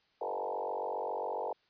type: tone with frequency modulation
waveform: sine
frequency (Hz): 672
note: E5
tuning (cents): +33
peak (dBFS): -33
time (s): 0.21-1.53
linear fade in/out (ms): 5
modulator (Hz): 47.4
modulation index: 5.4
effects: white hiss -71 dBFS RMS until 1.69 s + resampled to 11025 Hz